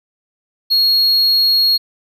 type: tone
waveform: triangle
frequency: 4300 Hz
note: C8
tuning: 47 cents sharp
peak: -9 dBFS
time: 0.7-1.78 s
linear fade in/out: 20 ms
effects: none